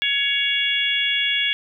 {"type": "harmonic tone", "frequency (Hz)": 560, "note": "C#5", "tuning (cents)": 18, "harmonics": [3, 4, 5, 6], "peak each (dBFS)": [-27, -24, -24, -22], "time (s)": [0.02, 1.53], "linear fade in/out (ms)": 0, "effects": []}